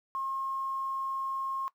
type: tone with quantisation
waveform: sine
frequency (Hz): 1074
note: C6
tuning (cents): +45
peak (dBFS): -31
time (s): 0.15-1.68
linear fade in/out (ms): 0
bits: 10
effects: noise-tail reverb RT60 0.1 s tail -18 dB re dry